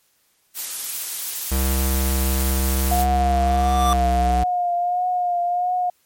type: noise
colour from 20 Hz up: blue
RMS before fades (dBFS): -26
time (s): 0.54-3.06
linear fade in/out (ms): 50
type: tone with pitch glide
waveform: square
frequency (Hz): 66.6 to 62.86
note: C2 to B1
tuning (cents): +31 to +31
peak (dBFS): -19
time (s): 1.51-4.44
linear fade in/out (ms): 10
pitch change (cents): -100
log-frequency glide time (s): 3.65-4.3
type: tone with vibrato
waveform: sine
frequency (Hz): 713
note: F5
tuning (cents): +36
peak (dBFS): -18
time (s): 2.91-5.9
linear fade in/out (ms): 5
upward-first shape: triangle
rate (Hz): 1.5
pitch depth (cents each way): 39
type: tone with exponential growth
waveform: square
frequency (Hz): 1174.7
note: D6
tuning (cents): 0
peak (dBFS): -18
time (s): 3.19-3.93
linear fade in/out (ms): 0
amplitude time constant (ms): 160
effects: white hiss -63 dBFS RMS until 6.05 s + MP3 64 kbps